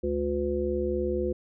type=harmonic tone; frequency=71.9 Hz; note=D2; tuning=36 cents flat; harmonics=1 / 3 / 5 / 7; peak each=-33 / -34 / -28 / -31 dBFS; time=0.03-1.33 s; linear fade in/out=10 ms; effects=none